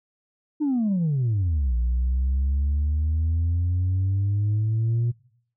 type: exponential two-way sweep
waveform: sine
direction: down then up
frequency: 311 to 58.5 to 119.9 Hz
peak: -18 dBFS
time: 0.6-5.12 s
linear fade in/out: 20 ms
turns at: 1.75 s
effects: noise-tail reverb RT60 0.6 s tail -21 dB re dry + tanh soft clip ceiling -18 dBFS